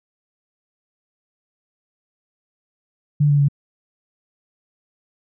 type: tone with pitch steps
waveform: sine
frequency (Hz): 146.9 / 144.1 / 142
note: D3 / D3 / C#3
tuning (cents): +1 / -33 / +42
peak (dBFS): -12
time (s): 3.2-3.485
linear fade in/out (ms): 10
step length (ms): 95
effects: none